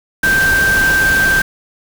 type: tone in noise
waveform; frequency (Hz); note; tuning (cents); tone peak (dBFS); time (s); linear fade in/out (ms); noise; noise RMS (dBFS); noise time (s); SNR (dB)
sine; 1568; G6; 0; -10; 0.23-1.42; 5; pink; -20; 0.23-1.42; +7
effects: none